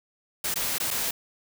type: noise with dropouts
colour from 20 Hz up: white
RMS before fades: -28 dBFS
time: 0.44-1.11 s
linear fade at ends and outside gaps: 5 ms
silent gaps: 0.542-0.557 / 0.783-0.8 / 0.906-0.91 s
effects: none